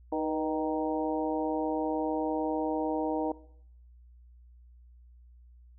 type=harmonic tone with a mistuned harmonic; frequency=155.56 Hz; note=D#3; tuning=in tune; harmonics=2 / 3 / 4 / 5 / 6; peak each=-32 / -34 / -35 / -36 / -37 dBFS; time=0.12-3.32 s; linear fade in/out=5 ms; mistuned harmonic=3; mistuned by=+55 cents; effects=noise-tail reverb RT60 0.7 s tail -20 dB re dry + added 60 Hz sine -52 dBFS peak until 5.78 s